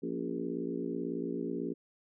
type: harmonic tone with a mistuned harmonic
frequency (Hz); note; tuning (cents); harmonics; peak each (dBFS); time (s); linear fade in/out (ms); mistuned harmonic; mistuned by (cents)
58.2; A#1; -2; 3 / 4 / 5 / 6 / 7 / 8; -42 / -40 / -38 / -40 / -39 / -46; 0.02-1.74; 20; 5; -65
effects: none